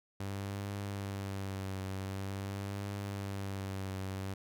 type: tone with vibrato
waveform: sawtooth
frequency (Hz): 98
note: G2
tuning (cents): 0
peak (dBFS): -33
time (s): 0.2-4.34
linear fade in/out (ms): 5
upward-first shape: triangle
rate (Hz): 0.46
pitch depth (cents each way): 48
effects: none